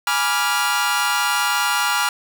sawtooth chord, G# diminished seventh, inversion none, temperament equal with one note detuned, 830.6 / 978.1 / 1174.7 / 1396.9 Hz, G#5 / B5 / D6 / F6, 0 / -17 / 0 / 0 cents, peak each -21 / -20 / -22 / -17 dBFS, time 0.07-2.09 s, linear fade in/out 2 ms, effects none

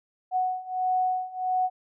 sine beating tone pair, 739 / 740.5 Hz, F#5 / F#5, -2 / +1 cents, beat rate 1.5 Hz, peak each -28 / -26 dBFS, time 0.31-1.7 s, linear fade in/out 50 ms, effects none

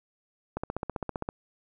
click train, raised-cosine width 1 ms, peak -17 dBFS, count 12, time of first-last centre 0.57-1.289 s, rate 15.3 Hz, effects none

